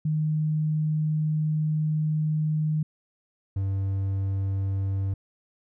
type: tone pair in turn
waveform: sine / triangle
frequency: 154.3 / 97.2 Hz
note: D#3 / G2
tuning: -14 / -14 cents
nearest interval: minor sixth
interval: 800 cents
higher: first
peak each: -22 dBFS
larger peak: neither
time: 0.05-2.83 / 3.56-5.14 s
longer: first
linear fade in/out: 5 ms
effects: none